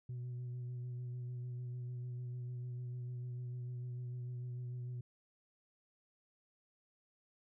sine tone with vibrato, 123.47 Hz, B2, in tune, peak -38 dBFS, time 0.09-5.01 s, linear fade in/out 5 ms, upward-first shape sine, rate 6.7 Hz, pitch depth 20 cents each way, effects tanh soft clip ceiling -39 dBFS

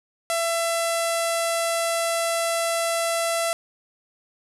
sawtooth tone with low-pass filter, 670 Hz, E5, 28 cents sharp, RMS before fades -24 dBFS, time 0.3-3.53 s, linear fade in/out 0 ms, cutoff 10000 Hz, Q 2.6, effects none

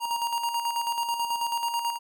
square tone with tremolo, 938 Hz, A#5, 11 cents sharp, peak -25 dBFS, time 0-1.99 s, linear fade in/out 50 ms, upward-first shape square, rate 9.2 Hz, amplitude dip 50%, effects none

